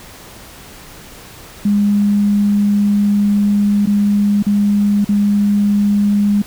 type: tone with dropouts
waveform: sine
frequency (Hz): 204.5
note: G#3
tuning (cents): -26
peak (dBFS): -10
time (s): 1.65-6.42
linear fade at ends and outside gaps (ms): 5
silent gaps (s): 3.858-3.871 / 4.426-4.465 / 5.046-5.089
effects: pink hiss -37 dBFS RMS until 6.46 s